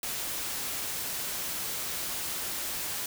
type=noise; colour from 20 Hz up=white; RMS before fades=-34 dBFS; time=0.03-3.06 s; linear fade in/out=2 ms; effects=none